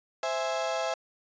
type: chord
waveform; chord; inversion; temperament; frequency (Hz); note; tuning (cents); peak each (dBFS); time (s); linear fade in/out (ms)
35% pulse; C augmented; none; equal; 523.3 / 659.3 / 830.6; C5 / E5 / G#5; 0 / 0 / 0; -32 / -29 / -33; 0.23-0.94; 2
effects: resampled to 16000 Hz